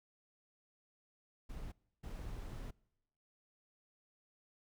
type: noise bursts at uneven times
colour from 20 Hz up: brown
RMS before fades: -45 dBFS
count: 2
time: 1.49-1.72 / 2.03-2.71 s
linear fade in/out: 10 ms
effects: noise-tail reverb RT60 1.0 s tail -26 dB re dry